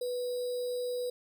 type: tone with sample-and-hold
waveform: sine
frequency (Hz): 493.5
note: B4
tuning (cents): -1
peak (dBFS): -31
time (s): 0.01-1.1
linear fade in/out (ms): 5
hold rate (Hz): 4410
effects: none